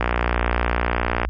click train, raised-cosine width 0.5 ms, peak -4 dBFS, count 75, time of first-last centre 0.01-1.25 s, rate 59.7 Hz, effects added 59 Hz sine -23 dBFS peak until 1.29 s + MP3 32 kbps

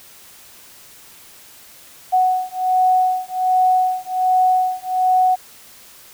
sine beating tone pair, 740 / 741.3 Hz, F#5 / F#5, 0 / +3 cents, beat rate 1.3 Hz, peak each -17 dBFS, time 2.12-5.36 s, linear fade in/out 20 ms, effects white hiss -44 dBFS RMS until 6.13 s

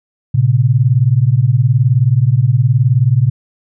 sine beating tone pair, 115 / 134 Hz, A#2 / C3, -23 / +42 cents, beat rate 19 Hz, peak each -11 dBFS, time 0.34-3.3 s, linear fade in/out 10 ms, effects none

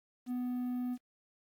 triangle tone with quantisation, 248.1 Hz, B3, 8 cents sharp, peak -31 dBFS, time 0.26-0.98 s, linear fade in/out 50 ms, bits 10, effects AAC 64 kbps

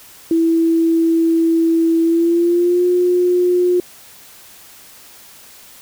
sine tone with pitch glide, 329.6 to 357.4 Hz, E4 to F4, 0 to +40 cents, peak -11 dBFS, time 0.31-3.8 s, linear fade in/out 2 ms, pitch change +140 cents, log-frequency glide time 2.02-2.85 s, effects white hiss -42 dBFS RMS until 5.81 s

